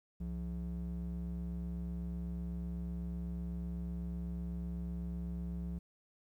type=ring-modulated tone; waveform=triangle; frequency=120 Hz; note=B2; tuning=49 cents flat; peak=-32 dBFS; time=0.2-5.79 s; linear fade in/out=10 ms; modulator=54 Hz; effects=12-bit